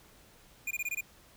square tone bursts, 2426 Hz, D#7, 44 cents flat, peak -32 dBFS, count 6, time 0.67-1.009 s, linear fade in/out 5 ms, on 39 ms, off 21 ms, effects pink hiss -59 dBFS RMS until 1.36 s

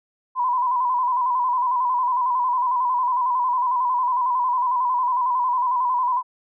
sine tone with vibrato, 996 Hz, B5, 14 cents sharp, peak -18 dBFS, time 0.35-6.23 s, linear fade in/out 50 ms, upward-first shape square, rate 11 Hz, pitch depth 50 cents each way, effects none

